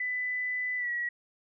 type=tone with pitch glide; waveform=sine; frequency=1997 to 1921.2 Hz; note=B6 to B6; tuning=+19 to -48 cents; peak=-29 dBFS; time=0-1.09 s; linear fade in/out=5 ms; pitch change=-67 cents; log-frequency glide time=0.77-0.9 s; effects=none